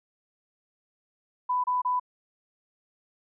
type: tone bursts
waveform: sine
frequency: 996 Hz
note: B5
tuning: 14 cents sharp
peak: -23 dBFS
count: 3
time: 1.49-1.998 s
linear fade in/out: 10 ms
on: 150 ms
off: 29 ms
effects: none